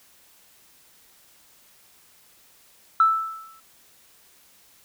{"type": "tone with exponential decay", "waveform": "sine", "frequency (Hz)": 1318.5, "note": "E6", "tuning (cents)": 0, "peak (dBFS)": -11, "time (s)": [3, 3.6], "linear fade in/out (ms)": 2, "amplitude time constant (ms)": 130, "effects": ["tanh soft clip ceiling -7 dBFS", "white hiss -56 dBFS RMS until 4.84 s"]}